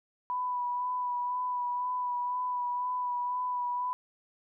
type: tone with vibrato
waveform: sine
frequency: 987.8 Hz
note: B5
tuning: in tune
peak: -29 dBFS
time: 0.3-3.93 s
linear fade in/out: 0 ms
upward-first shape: sine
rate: 2 Hz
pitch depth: 20 cents each way
effects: none